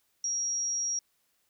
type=tone; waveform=sine; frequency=5660 Hz; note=F8; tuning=22 cents sharp; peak=-28 dBFS; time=0.24-0.99 s; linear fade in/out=2 ms; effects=white hiss -73 dBFS RMS until 1.49 s